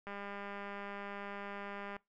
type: click train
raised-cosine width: 0.5 ms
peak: -30 dBFS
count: 382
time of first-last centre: 0.07-1.966 s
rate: 201 Hz
effects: noise-tail reverb RT60 0.2 s tail -23 dB re dry